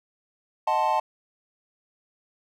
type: chord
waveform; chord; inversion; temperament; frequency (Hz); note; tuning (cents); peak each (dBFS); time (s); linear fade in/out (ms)
triangle; D# diminished seventh; none; equal; 622.3 / 740 / 880 / 1046.5; D#5 / F#5 / A5 / C6; 0 / 0 / 0 / 0; -27 / -26 / -21 / -27; 0.67-1; 5
effects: none